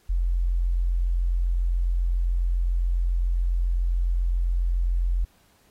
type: tone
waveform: sine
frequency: 43.65 Hz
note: F1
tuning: in tune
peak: -20 dBFS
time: 0.09-5.25 s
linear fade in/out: 10 ms
effects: pink hiss -62 dBFS RMS until 5.7 s + AAC 48 kbps